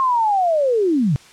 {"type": "linear sweep", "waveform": "sine", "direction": "down", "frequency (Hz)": [1080, 123.6], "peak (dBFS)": -14, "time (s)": [0, 1.16], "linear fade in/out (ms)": 0, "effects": ["white hiss -46 dBFS RMS until 1.32 s", "low-pass 7000 Hz 12 dB/octave"]}